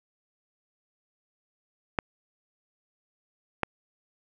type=clicks; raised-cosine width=0.5 ms; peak=-9 dBFS; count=2; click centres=1.988 / 3.633 s; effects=none